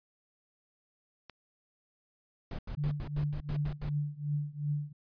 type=click; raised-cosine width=0.2 ms; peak=-28 dBFS; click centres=1.297 s
type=noise bursts; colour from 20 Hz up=brown; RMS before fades=-38 dBFS; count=9; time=2.51-3.892 s; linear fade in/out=2 ms; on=78 ms; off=85 ms
type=tone with tremolo; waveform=sine; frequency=146.83 Hz; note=D3; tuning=in tune; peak=-27 dBFS; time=2.77-4.93 s; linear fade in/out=10 ms; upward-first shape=triangle; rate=2.7 Hz; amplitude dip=95%
effects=resampled to 11025 Hz